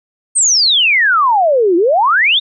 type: exponential two-way sweep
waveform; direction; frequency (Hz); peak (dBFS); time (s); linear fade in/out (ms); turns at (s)
sine; down then up; 8760 to 329.6 to 3802; -8; 0.35-2.4; 20; 1.76
effects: none